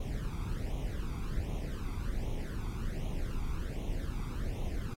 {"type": "noise with flanger", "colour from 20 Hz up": "brown", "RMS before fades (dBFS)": -35, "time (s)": [0, 4.94], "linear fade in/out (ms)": 5, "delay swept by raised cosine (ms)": [0.31, 0.87], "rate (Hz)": 1.3, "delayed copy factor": 0.75, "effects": ["AAC 48 kbps"]}